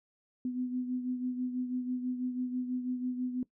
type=beating tone pair; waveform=sine; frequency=250.4 / 256.5 Hz; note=B3 / C4; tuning=+24 / -34 cents; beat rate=6.1 Hz; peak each=-32 / -40 dBFS; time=0.45-3.43 s; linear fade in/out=2 ms; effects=noise-tail reverb RT60 0.1 s tail -19 dB re dry